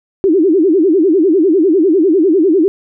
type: tone with vibrato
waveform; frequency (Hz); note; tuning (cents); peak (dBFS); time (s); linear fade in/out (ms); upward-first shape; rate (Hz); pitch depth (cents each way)
sine; 349.2; F4; 0; -7; 0.24-2.68; 0; sine; 10; 250
effects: none